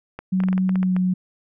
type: clicks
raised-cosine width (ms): 0.5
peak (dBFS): -17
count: 10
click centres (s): 0.19 / 0.403 / 0.437 / 0.486 / 0.529 / 0.579 / 0.693 / 0.757 / 0.83 / 0.965
type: tone with pitch glide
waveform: sine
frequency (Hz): 186.8 to 183.48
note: F#3 to F#3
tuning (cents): +17 to -14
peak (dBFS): -17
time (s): 0.32-1.14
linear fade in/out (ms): 10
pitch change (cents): -31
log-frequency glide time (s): 0.79-0.94
effects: none